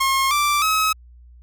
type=tone with pitch steps; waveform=sawtooth; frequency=1076 / 1173.4 / 1279.6 Hz; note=C6 / D6 / D#6; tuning=+48 / -2 / +48 cents; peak=-13 dBFS; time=0-0.93 s; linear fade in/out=10 ms; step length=310 ms; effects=added 60 Hz sine -43 dBFS peak until 1.42 s